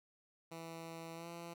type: tone with pitch glide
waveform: 10% pulse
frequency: 164.81 to 169.74 Hz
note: E3 to F3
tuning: 0 to -49 cents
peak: -38 dBFS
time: 0.51-1.54 s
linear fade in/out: 10 ms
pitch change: +51 cents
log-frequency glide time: 1.14-1.28 s
effects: none